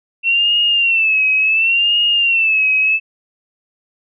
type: tone with vibrato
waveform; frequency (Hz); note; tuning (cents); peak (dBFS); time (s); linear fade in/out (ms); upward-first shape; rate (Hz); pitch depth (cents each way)
sine; 2695; E7; +38; -11; 0.23-3; 50; sine; 0.7; 100
effects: none